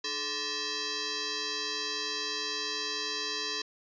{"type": "tone with frequency modulation", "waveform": "sine", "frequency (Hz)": 429, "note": "A4", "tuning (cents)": -44, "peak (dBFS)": -31, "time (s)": [0.04, 3.62], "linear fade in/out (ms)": 5, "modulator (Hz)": 729, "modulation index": 7.5, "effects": ["resampled to 16000 Hz"]}